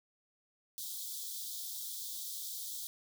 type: high-pass noise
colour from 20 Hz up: white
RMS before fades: -42 dBFS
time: 0.78-2.87 s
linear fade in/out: 0 ms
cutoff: 3300 Hz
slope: 96 dB/octave
effects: none